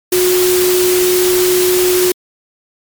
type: tone in noise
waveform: sine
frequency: 363.4 Hz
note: F#4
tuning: 31 cents flat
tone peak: -10 dBFS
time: 0.12-2.12 s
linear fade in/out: 5 ms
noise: white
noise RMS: -17 dBFS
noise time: 0.12-2.12 s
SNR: +4 dB
effects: MP3 96 kbps